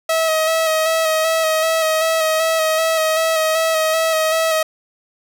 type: tone with vibrato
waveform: sawtooth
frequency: 640 Hz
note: D#5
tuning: 49 cents sharp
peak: -11 dBFS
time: 0.09-4.63 s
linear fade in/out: 5 ms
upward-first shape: square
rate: 2.6 Hz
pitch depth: 21 cents each way
effects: none